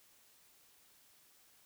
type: silence
effects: white hiss -66 dBFS RMS until 1.65 s